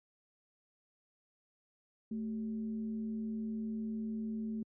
sine tone with frequency modulation, 220 Hz, A3, in tune, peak -35 dBFS, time 2.11-4.63 s, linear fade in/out 5 ms, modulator 167 Hz, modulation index 0.32, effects high-pass 100 Hz 12 dB/octave

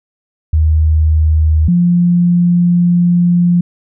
sine tone pair in turn, 78.2 / 174.84 Hz, D#2 / F3, +9 / +2 cents, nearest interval octave + major second, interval 1393 cents, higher second, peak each -7 dBFS, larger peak neither, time 0.53-1.68 / 1.68-3.61 s, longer second, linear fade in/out 5 ms, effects none

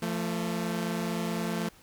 sawtooth tone pair together, 172.45 / 221.9 Hz, F3 / A3, -22 / +15 cents, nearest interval major third, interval 437 cents, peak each -28 dBFS, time 0.02-1.69 s, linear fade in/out 5 ms, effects pink hiss -57 dBFS RMS until 1.82 s

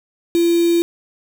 sine tone with quantisation, 340 Hz, F4, 46 cents flat, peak -12 dBFS, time 0.35-0.82 s, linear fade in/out 0 ms, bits 4, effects none

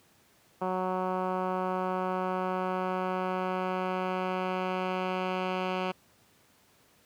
10% pulse tone with low-pass filter sweep, 185 Hz, F#3, in tune, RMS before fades -31 dBFS, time 0.61-5.92 s, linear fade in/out 10 ms, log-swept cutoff 1100 to 2700 Hz, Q 1.4, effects pink hiss -63 dBFS RMS until 7.05 s + high-pass 100 Hz 12 dB/octave

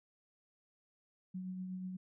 sine tone with tremolo, 185 Hz, F#3, in tune, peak -38 dBFS, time 1.34-1.97 s, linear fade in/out 10 ms, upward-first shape triangle, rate 8.2 Hz, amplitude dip 35%, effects none

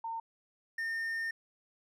sine / triangle tone pair in turn, 910 / 1820 Hz, A#5 / A#6, -42 / -42 cents, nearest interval octave, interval 1200 cents, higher second, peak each -35 / -31 dBFS, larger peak second, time 0.04-0.2 / 0.78-1.31 s, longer second, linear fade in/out 5 ms, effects none

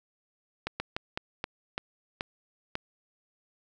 slowing click train, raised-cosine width 0.3 ms, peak -15 dBFS, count 8, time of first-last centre 0.67-2.754 s, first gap 130 ms, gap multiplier 1.27, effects none

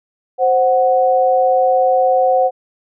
sine tone pair together, 523.3 / 740 Hz, C5 / F#5, 0 / 0 cents, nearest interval tritone, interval 600 cents, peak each -13 dBFS, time 0.38-2.51 s, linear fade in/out 50 ms, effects none

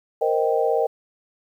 sine chord, C minor seventh, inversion third, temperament equal, 466.2 / 523.3 / 622.3 / 784 Hz, Bb4 / C5 / Eb5 / G5, 0 / 0 / 0 / 0 cents, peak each -21 / -25 / -24 / -25 dBFS, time 0.21-0.87 s, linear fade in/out 10 ms, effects 9-bit

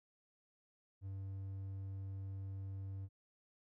triangle tone, 96.9 Hz, G2, 20 cents flat, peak -40 dBFS, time 1.01-3.09 s, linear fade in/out 50 ms, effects none

